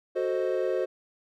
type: chord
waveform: triangle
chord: F# diminished seventh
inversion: none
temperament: equal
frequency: 370 / 440 / 523.3 / 622.3 Hz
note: F#4 / A4 / C5 / Eb5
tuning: 0 / 0 / 0 / 0 cents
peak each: -27 / -31 / -27 / -32 dBFS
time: 0.15-0.86 s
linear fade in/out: 20 ms
effects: none